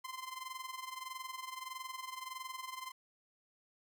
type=tone with amplitude modulation; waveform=sawtooth; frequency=1037 Hz; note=C6; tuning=16 cents flat; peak=-36 dBFS; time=0.04-2.92 s; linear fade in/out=10 ms; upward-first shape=sine; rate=21.6 Hz; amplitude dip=75%; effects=none